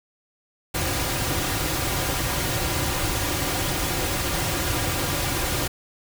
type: noise with comb filter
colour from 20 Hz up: pink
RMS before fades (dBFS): -25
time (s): 0.74-5.68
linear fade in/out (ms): 10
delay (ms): 4.6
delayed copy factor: -0.6
effects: none